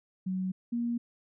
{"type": "tone pair in turn", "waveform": "sine", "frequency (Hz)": [186.7, 236.7], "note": ["F#3", "A#3"], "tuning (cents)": [16, 27], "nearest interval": "major third", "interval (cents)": 411, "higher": "second", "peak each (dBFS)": [-29, -28], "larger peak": "second", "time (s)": [[0.26, 0.52], [0.72, 0.98]], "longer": "neither", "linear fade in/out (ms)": 10, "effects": []}